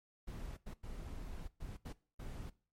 brown noise bursts at uneven times, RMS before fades -45 dBFS, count 6, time 0.27-0.57 / 0.66-0.74 / 0.83-1.48 / 1.6-1.77 / 1.85-1.93 / 2.19-2.5 s, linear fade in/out 10 ms, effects noise-tail reverb RT60 0.4 s tail -20 dB re dry + MP3 64 kbps

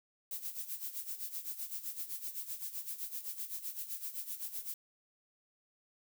violet noise with tremolo, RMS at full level -39 dBFS, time 0.31-4.74 s, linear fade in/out 2 ms, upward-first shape sine, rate 7.8 Hz, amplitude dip 75%, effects none

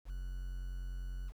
triangle tone with quantisation, 45.19 Hz, F#1, 40 cents flat, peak -36 dBFS, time 0.05-1.33 s, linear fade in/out 50 ms, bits 10, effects none

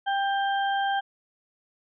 harmonic tone, 791 Hz, G5, 15 cents sharp, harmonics 1 / 2 / 4, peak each -24 / -30 / -36 dBFS, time 0.06-1.01 s, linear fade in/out 20 ms, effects none

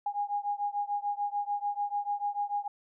sine beating tone pair, 816 / 822.8 Hz, G#5 / G#5, -31 / -16 cents, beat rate 6.8 Hz, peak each -32 / -33 dBFS, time 0.06-2.68 s, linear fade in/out 5 ms, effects none

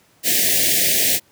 white band-stop noise, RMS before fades -17 dBFS, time 0.23-1.2 s, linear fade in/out 50 ms, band 720 to 1700 Hz, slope 96 dB/octave, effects pink hiss -56 dBFS RMS until 1.31 s + high-pass 100 Hz 12 dB/octave

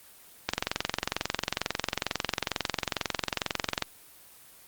click train, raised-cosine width 0.2 ms, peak -8 dBFS, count 75, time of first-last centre 0.49-3.823 s, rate 22.2 Hz, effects white hiss -53 dBFS RMS until 4.67 s + Opus 24 kbps

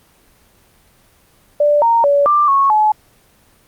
sine tone with pitch steps, 588 / 926 / 570 / 1183 / 1101 / 855 Hz, D5 / A#5 / C#5 / D6 / C#6 / A5, +2 / -12 / +48 / +12 / -12 / -50 cents, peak -9 dBFS, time 1.6-2.92 s, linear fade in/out 5 ms, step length 220 ms, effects pink hiss -52 dBFS RMS until 3.67 s + Opus 24 kbps

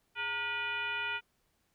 sine tone with frequency modulation, 1942 Hz, B6, 30 cents flat, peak -32 dBFS, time 0.15-1.21 s, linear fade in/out 50 ms, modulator 509 Hz, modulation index 1.9, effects pink hiss -75 dBFS RMS until 1.74 s

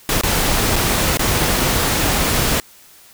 pink noise with dropouts, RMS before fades -17 dBFS, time 0.09-2.6 s, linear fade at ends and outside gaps 1 ms, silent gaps 0.212-0.234 / 0.758-0.762 / 1.172-1.193 s, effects white hiss -46 dBFS RMS until 3.13 s

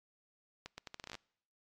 accelerating click train, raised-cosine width 0.2 ms, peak -27 dBFS, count 12, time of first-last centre 0.66-1.152 s, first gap 120 ms, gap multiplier 0.77, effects noise-tail reverb RT60 0.7 s tail -25 dB re dry + MP3 96 kbps

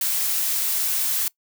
blue noise, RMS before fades -23 dBFS, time 0.01-1.28 s, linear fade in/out 2 ms, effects noise-tail reverb RT60 0.1 s tail -22 dB re dry

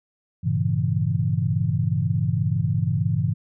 sine chord, G diminished seventh, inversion none, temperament equal with one note detuned, 99.88 / 116.54 / 138.59 / 164.81 Hz, G2 / Bb2 / Db3 / Fb3, +33 / 0 / 0 / 0 cents, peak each -25 dBFS, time 0.43-3.34 s, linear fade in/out 20 ms, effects none

